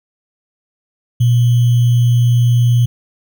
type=tone with sample-and-hold; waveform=sine; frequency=120.3 Hz; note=B2; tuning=45 cents flat; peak=-8 dBFS; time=1.2-2.86 s; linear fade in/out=10 ms; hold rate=3150 Hz; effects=none